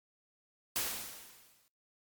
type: noise with exponential decay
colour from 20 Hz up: white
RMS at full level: -32 dBFS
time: 0.76-1.68 s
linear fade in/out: 0 ms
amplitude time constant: 200 ms
effects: noise-tail reverb RT60 0.4 s tail -26 dB re dry + Opus 48 kbps